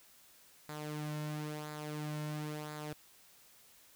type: tone with flanger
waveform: sawtooth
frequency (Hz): 151.1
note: D3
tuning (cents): +50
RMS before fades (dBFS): -41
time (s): 0.69-2.93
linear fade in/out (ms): 0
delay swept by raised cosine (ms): 0.34 to 2.54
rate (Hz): 0.98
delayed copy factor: -0.55
effects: white hiss -62 dBFS RMS until 3.95 s